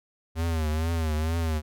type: tone with vibrato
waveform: square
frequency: 80 Hz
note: D#2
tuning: 49 cents sharp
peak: -25 dBFS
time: 0.35-1.62 s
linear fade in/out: 50 ms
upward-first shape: triangle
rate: 2.2 Hz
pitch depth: 99 cents each way
effects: none